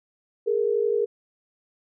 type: tone pair together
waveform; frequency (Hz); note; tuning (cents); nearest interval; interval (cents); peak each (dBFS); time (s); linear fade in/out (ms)
sine; 414.5 / 466.2; G#4 / A#4; -3 / 0; major second; 203; -23; 0.46-1.06; 20
effects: none